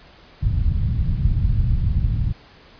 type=low-pass noise; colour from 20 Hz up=white; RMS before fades=-19 dBFS; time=0.41-2.33 s; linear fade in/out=20 ms; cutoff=120 Hz; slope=24 dB/octave; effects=pink hiss -48 dBFS RMS until 2.79 s + resampled to 11025 Hz